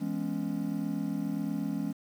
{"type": "chord", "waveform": "triangle", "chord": "C# minor seventh", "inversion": "first", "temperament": "just", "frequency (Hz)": [166.31, 207.9, 249.5, 277.2], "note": ["E3", "G#3", "B3", "C#4"], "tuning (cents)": [16, 2, 18, 0], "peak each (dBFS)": [-35, -32, -37, -32], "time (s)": [0, 1.93], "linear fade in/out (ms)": 20, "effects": ["9-bit"]}